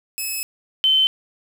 5% pulse / sine tone pair in turn, 2584 / 3074 Hz, E7 / G7, -35 / -35 cents, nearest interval minor third, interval 300 cents, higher second, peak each -15 / -13 dBFS, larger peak second, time 0.18-0.43 / 0.84-1.07 s, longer first, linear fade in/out 0 ms, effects 7-bit

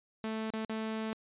sawtooth tone with dropouts, 220 Hz, A3, in tune, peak -30 dBFS, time 0.24-1.13 s, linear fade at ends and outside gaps 0 ms, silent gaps 0.504-0.537 / 0.649-0.696 s, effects resampled to 8000 Hz

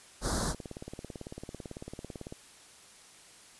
pink band-stop noise, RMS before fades -31 dBFS, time 0.21-0.55 s, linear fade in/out 50 ms, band 1700 to 3900 Hz, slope 48 dB/octave
click train, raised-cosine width 2 ms, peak -27 dBFS, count 36, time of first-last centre 0.38-2.324 s, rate 18 Hz
effects white hiss -55 dBFS RMS until 3.59 s + resampled to 24000 Hz

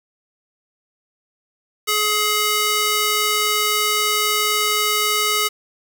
square tone with high-pass filter, 421.9 Hz, G#4, 27 cents sharp, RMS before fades -19 dBFS, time 1.87-5.49 s, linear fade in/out 20 ms, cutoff 1300 Hz, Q 0.54, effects 7-bit

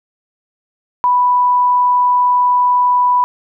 sine tone, 987.8 Hz, B5, in tune, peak -9 dBFS, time 1.04-3.24 s, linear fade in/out 0 ms, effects none

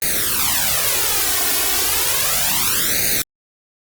white noise with flanger, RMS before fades -18 dBFS, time 0.02-3.22 s, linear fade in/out 2 ms, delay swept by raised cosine 0.46 to 2.76 ms, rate 0.33 Hz, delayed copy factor +1, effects Opus 24 kbps

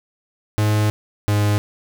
45% pulse tone pair in turn, 105.9 / 103.78 Hz, G#2 / G#2, +34 / -1 cents, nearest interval unison, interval 35 cents, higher first, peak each -15 dBFS, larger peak neither, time 0.58-0.9 / 1.28-1.58 s, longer first, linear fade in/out 0 ms, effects none

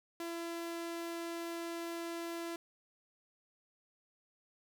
sawtooth tone, 337.2 Hz, E4, 39 cents sharp, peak -35 dBFS, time 0.2-2.56 s, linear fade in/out 2 ms, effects none

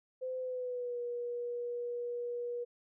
sine tone with pitch glide, 513 to 481.4 Hz, C5 to B4, -34 to -44 cents, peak -35 dBFS, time 0.21-2.65 s, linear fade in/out 20 ms, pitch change -110 cents, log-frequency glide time 0.39-1 s, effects none

